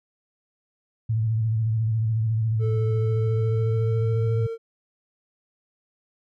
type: tone with vibrato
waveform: sine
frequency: 111.3 Hz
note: A2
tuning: 20 cents sharp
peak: -20 dBFS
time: 1.09-4.47 s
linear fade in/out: 10 ms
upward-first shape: square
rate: 14 Hz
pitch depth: 42 cents each way
type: tone with pitch glide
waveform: triangle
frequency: 438.8 to 455.6 Hz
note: A4 to A#4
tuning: -5 to -40 cents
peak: -26 dBFS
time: 2.59-4.58 s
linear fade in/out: 50 ms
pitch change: +65 cents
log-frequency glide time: 2.93-4.39 s
effects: none